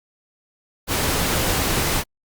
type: tone in noise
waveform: sine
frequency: 527 Hz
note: C5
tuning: 12 cents sharp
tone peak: -30 dBFS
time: 1.32-1.52 s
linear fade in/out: 50 ms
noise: pink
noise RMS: -21 dBFS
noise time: 0.87-2.04 s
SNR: -12 dB
effects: Opus 48 kbps